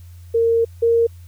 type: tone pair in turn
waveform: sine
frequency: 460 / 463.5 Hz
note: A#4 / A#4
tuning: -23 / -10 cents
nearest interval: unison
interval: 13 cents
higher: second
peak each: -13 / -12 dBFS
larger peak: second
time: 0.34-0.65 / 0.82-1.07 s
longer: first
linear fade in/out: 10 ms
effects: added 87 Hz sine -37 dBFS peak until 1.27 s + white hiss -56 dBFS RMS until 1.27 s